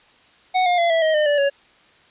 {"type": "tone with pitch steps", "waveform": "square", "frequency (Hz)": [740, 711.1, 683.3, 656.6, 630.9, 606.3, 582.6, 559.8], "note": ["F#5", "F5", "F5", "E5", "D#5", "D#5", "D5", "C#5"], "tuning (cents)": [0, 31, -38, -7, 24, -45, -14, 17], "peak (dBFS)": -16, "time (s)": [0.54, 1.5], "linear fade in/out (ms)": 20, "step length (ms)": 120, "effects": ["white hiss -53 dBFS RMS until 2.1 s", "resampled to 8000 Hz"]}